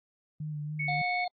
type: tone with vibrato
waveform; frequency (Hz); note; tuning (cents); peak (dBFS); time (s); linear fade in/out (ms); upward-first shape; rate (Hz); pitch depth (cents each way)
sine; 150.6; D3; +44; -33; 0.4-1.02; 5; sine; 3.5; 30
type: tone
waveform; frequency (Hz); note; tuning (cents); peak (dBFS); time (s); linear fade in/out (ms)
sine; 2217; C#7; 0; -30; 0.79-1.25; 10
type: harmonic tone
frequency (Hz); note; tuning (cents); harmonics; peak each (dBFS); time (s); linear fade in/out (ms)
718; F5; +48; 1 / 3 / 5 / 6; -30 / -49 / -48 / -43; 0.88-1.28; 5
effects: AAC 48 kbps